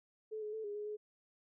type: tone with pitch steps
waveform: sine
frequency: 434.2 / 423.5 / 439.4 / 410.9 / 418.1 / 422.5 Hz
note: A4 / G#4 / A4 / G#4 / G#4 / G#4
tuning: -23 / +34 / -2 / -18 / +12 / +30 cents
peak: -39 dBFS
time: 0.31-0.97 s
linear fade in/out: 20 ms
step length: 110 ms
effects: none